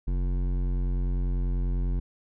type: tone with hard clipping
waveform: sine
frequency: 45.07 Hz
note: F#1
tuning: 45 cents flat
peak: -26 dBFS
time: 0.07-2 s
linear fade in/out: 10 ms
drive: 13 dB
effects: none